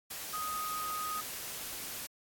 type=tone in noise; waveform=sine; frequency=1249 Hz; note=D#6; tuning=6 cents sharp; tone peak=-35 dBFS; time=0.33-1.21 s; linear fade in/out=10 ms; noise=white; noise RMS=-41 dBFS; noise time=0.1-2.07 s; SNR=+3 dB; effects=AAC 64 kbps